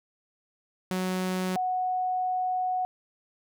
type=tone pair in turn; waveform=sawtooth / sine; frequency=185 / 737.2 Hz; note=F#3 / F#5; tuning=0 / -7 cents; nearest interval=2 octaves; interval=2393 cents; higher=second; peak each=-23 / -25 dBFS; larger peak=first; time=0.91-1.56 / 1.56-2.85 s; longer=second; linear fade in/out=0 ms; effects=none